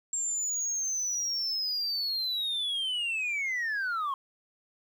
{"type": "linear sweep", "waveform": "sine", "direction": "down", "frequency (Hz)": [7459, 1057], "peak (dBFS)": -26, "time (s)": [0.13, 4.14], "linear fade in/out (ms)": 2, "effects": ["tanh soft clip ceiling -27 dBFS", "10-bit"]}